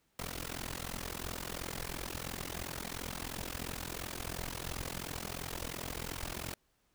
pink noise with amplitude modulation, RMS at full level -37 dBFS, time 0.19-6.54 s, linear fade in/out 2 ms, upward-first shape sine, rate 42.9 Hz, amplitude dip 95%, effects pink hiss -75 dBFS RMS until 6.94 s

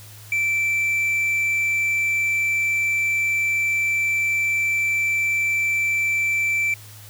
triangle tone, 2334 Hz, D7, 11 cents flat, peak -17 dBFS, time 0.32-6.74 s, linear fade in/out 2 ms, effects added 105 Hz sine -42 dBFS peak until 7.09 s + white hiss -45 dBFS RMS until 7.09 s

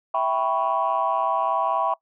sine chord, C# half-diminished seventh, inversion first, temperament equal, 659.3 / 784 / 987.8 / 1108.7 Hz, E5 / G5 / B5 / C#6, 0 / 0 / 0 / 0 cents, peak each -25 dBFS, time 0.14-1.94 s, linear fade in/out 5 ms, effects noise-tail reverb RT60 0.1 s tail -22 dB re dry + tanh soft clip ceiling -12 dBFS

